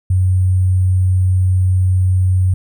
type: tone with sample-and-hold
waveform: sine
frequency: 92.5 Hz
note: F#2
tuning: in tune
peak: -10 dBFS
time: 0.1-2.54 s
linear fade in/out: 5 ms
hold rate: 8820 Hz
effects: none